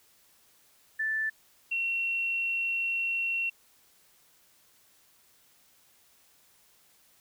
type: tone pair in turn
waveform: sine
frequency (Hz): 1760 / 2726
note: A6 / F7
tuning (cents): 0 / -43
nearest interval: minor sixth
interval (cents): 757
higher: second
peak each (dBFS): -27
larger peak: neither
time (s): 0.99-1.3 / 1.71-3.5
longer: second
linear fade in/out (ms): 10
effects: white hiss -63 dBFS RMS until 7.2 s